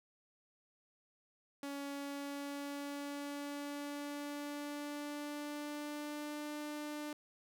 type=tone with pitch glide; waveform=sawtooth; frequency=281.3 to 297.9 Hz; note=C#4 to D4; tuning=+26 to +25 cents; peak=-37 dBFS; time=1.63-7.13 s; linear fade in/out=2 ms; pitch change=+99 cents; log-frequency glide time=1.84-6.56 s; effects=none